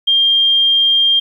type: tone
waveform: sine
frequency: 3201 Hz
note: G7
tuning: 36 cents sharp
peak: -9 dBFS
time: 0.07-1.2 s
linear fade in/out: 10 ms
effects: 8-bit